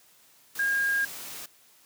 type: tone in noise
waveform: sine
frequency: 1622 Hz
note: G#6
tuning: 41 cents flat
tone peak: -23 dBFS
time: 0.59-1.05 s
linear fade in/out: 5 ms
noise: white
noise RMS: -40 dBFS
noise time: 0.55-1.46 s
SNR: +14 dB
effects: white hiss -59 dBFS RMS until 1.85 s + high-pass 100 Hz 12 dB/octave